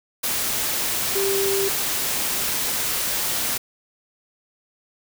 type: tone in noise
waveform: sine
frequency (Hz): 392.8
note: G4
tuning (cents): +4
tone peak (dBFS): -21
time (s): 1.15-1.69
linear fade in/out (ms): 10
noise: white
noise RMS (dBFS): -24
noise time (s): 0.23-3.58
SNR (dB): 0
effects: none